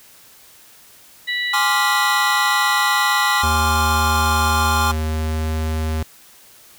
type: harmonic tone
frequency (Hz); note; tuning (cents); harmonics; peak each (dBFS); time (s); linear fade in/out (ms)
979; B5; -15; 2 / 3 / 4; -21 / -32 / -25; 1.27-3.43; 20
type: chord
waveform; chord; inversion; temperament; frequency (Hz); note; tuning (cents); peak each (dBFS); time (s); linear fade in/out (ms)
square; D half-diminished seventh; second; equal; 830.6 / 1046.5 / 1174.7 / 1396.9; Ab5 / C6 / D6 / F6; 0 / 0 / 0 / 0; -23; 1.53-4.92; 10
type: tone with pitch glide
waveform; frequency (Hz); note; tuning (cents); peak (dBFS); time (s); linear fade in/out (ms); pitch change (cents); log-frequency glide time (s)
square; 77.78 to 78.87; D#2 to D#2; 0 to +24; -20; 3.43-6.03; 5; +24; 4.38-5.51
effects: white hiss -47 dBFS RMS until 6.78 s